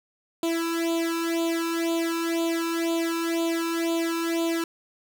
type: tone with flanger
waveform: sawtooth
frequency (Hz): 332.7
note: E4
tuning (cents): +16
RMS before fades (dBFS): -26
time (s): 0.43-4.64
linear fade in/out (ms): 2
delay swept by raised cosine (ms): 0.27 to 0.78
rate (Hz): 2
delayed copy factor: +1
effects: none